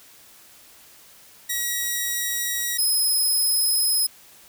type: tone pair in turn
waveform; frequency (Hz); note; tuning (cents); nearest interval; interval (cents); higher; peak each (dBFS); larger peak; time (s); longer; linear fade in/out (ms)
5% pulse; 1913 / 5107; A#6 / D#8; +44 / +44; octave + perfect fourth; 1700; second; -13; neither; 1.49-2.78 / 2.78-4.07; neither; 10
effects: white hiss -50 dBFS RMS until 4.48 s